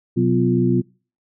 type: tone cluster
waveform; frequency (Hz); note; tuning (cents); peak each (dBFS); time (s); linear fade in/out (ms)
sine; 126.7 / 185 / 250.8 / 348.1; B2 / F#3 / B3 / F4; +45 / 0 / +27 / -6; -20; 0.16-0.82; 20
effects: noise-tail reverb RT60 0.4 s tail -26 dB re dry